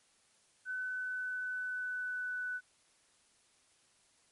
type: tone with pitch glide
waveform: sine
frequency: 1509 to 1491.7 Hz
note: F#6 to F#6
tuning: +34 to +14 cents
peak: -35 dBFS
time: 0.65-2.61 s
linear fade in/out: 50 ms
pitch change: -20 cents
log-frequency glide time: 0.77-2.39 s
effects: white hiss -69 dBFS RMS until 4.31 s + MP3 48 kbps